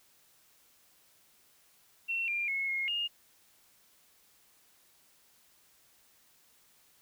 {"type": "tone with pitch steps", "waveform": "sine", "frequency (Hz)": [2714, 2392, 2180, 2152, 2838], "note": ["E7", "D7", "C#7", "C7", "F7"], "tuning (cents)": [50, 31, -29, 48, 27], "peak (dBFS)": -30, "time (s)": [2.08, 3.08], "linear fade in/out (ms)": 20, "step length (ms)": 200, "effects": ["white hiss -65 dBFS RMS until 7.01 s"]}